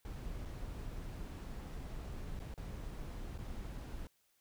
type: noise with dropouts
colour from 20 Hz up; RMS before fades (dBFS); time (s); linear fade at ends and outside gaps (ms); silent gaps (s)
brown; -44; 0.05-4.07; 1; 0.452-0.456 / 2.392-2.4 / 2.54-2.577 / 3.378-3.387
effects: white hiss -75 dBFS RMS until 4.4 s